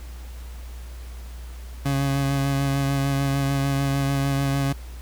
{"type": "tone with vibrato", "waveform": "30% pulse", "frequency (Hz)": 138.2, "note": "C#3", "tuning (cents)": -5, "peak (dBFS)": -18, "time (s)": [1.85, 4.73], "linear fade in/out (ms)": 10, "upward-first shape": "sine", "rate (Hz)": 6.7, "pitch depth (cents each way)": 18, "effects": ["added 60 Hz sine -34 dBFS peak until 5.01 s", "pink hiss -48 dBFS RMS until 5.01 s"]}